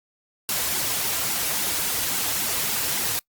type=noise with flanger; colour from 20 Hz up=white; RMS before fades=-25 dBFS; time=0.49-3.19 s; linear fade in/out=0 ms; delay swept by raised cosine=1.6 to 5.4 ms; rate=3.6 Hz; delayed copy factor=-0.8; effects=noise-tail reverb RT60 0.1 s tail -25 dB re dry + Opus 48 kbps